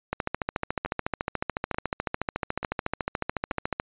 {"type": "two click trains", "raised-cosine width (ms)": 0.5, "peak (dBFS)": [-11, -17], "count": [52, 4], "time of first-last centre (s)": [[0.13, 3.799], [0.86, 3.515]], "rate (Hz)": [13.9, 1.13], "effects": ["resampled to 8000 Hz"]}